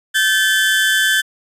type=tone pair together; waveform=30% pulse; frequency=1544.7 / 1733 Hz; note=G6 / A6; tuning=-26 / -27 cents; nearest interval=major second; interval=199 cents; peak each=-13 dBFS; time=0.14-1.22 s; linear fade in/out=20 ms; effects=resampled to 32000 Hz